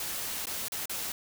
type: noise with dropouts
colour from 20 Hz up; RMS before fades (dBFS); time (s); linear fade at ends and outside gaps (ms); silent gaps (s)
white; -35; 0-1.12; 2; 0.456-0.469 / 0.683-0.72 / 0.857-0.895
effects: none